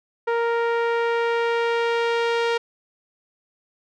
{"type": "tone with low-pass filter sweep", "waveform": "sawtooth", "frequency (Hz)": 466.2, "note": "A#4", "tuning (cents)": 0, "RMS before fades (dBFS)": -22, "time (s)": [0.27, 2.58], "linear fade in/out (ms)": 10, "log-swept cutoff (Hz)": [1600, 3700], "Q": 0.98, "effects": []}